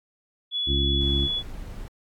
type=tone; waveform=sine; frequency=3404 Hz; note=G#7; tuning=42 cents sharp; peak=-24 dBFS; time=0.51-1.43 s; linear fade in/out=50 ms
type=harmonic tone; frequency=69.3 Hz; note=C#2; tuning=in tune; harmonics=1 / 2 / 3 / 4 / 5; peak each=-23 / -31 / -34 / -32 / -31 dBFS; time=0.66-1.29 s; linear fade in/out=50 ms
type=noise; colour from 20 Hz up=brown; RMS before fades=-37 dBFS; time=1.01-1.88 s; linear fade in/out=0 ms
effects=AAC 64 kbps